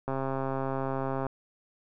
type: click train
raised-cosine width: 1 ms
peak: -18 dBFS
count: 160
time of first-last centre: 0.08-1.267 s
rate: 134 Hz
effects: none